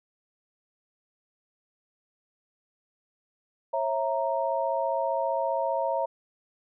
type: chord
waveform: sine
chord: A# diminished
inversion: first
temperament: equal with one note detuned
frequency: 544.2 / 659.3 / 932.3 Hz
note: C#5 / E5 / A#5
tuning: -32 / 0 / 0 cents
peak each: -29 dBFS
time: 3.73-6.06 s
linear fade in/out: 10 ms
effects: none